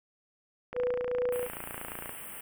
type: click train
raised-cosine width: 0.5 ms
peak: -23 dBFS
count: 40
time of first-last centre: 0.73-2.094 s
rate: 28.6 Hz
type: tone with tremolo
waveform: sine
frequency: 493.9 Hz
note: B4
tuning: in tune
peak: -26 dBFS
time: 0.74-1.49 s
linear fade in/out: 50 ms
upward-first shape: sine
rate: 2.5 Hz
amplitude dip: 40%
type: band-stop noise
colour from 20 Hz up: white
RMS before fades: -43 dBFS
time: 1.32-2.41 s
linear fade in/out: 5 ms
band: 3100 to 8200 Hz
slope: 96 dB/octave
effects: none